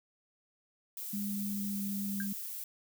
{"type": "noise", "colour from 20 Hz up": "violet", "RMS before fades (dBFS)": -41, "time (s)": [0.97, 2.64], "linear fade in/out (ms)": 2}
{"type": "tone with pitch glide", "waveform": "sine", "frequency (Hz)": [202.8, 200.1], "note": ["G#3", "G3"], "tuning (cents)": [-41, 36], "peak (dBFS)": -34, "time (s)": [1.13, 2.33], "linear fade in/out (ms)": 5, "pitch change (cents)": -23, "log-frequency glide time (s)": [1.27, 1.9]}
{"type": "tone with exponential decay", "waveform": "sine", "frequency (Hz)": 1600, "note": "G6", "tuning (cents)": 35, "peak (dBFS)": -33, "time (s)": [2.2, 2.29], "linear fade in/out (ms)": 2, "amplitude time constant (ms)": 18}
{"effects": []}